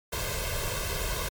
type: noise with comb filter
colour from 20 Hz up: pink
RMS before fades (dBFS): -31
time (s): 0.12-1.29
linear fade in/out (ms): 10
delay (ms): 1.9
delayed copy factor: +1
effects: MP3 96 kbps